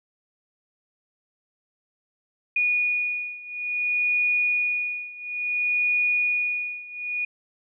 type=beating tone pair; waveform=sine; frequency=2455 / 2455.58 Hz; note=D#7 / D#7; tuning=-24 / -23 cents; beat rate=0.58 Hz; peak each=-24 / -26 dBFS; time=2.56-7.25 s; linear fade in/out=5 ms; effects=none